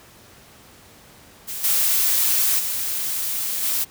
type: noise with level steps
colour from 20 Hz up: blue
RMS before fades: -30 / -19 / -25 / -22 dBFS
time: 1.47-3.85 s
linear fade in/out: 20 ms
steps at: 1.63 / 2.58 / 3.62 s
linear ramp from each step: 20 ms
effects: pink hiss -48 dBFS RMS until 3.9 s + high-pass 60 Hz 12 dB/octave